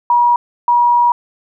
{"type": "tone bursts at uneven times", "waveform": "sine", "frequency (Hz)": 960, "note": "B5", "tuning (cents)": -49, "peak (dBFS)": -8, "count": 2, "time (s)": [[0.1, 0.36], [0.68, 1.12]], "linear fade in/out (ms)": 2, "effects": []}